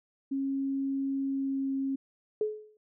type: tone with pitch glide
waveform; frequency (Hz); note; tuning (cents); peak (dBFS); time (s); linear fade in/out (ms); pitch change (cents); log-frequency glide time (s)
sine; 272.4 to 270.4; C#4 to C#4; -30 to -43; -28; 0.31-1.96; 10; -13; 1.24-1.71
type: tone with exponential decay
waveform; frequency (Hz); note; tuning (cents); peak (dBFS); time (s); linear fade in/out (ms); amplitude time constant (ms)
sine; 427.2; G#4; +49; -23; 2.41-2.77; 2; 77
effects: none